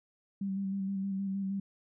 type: tone with vibrato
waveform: sine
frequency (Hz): 194.9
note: G3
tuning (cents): -10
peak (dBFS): -31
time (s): 0.41-1.6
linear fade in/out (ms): 5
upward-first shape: square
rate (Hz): 6.4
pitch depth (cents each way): 22
effects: none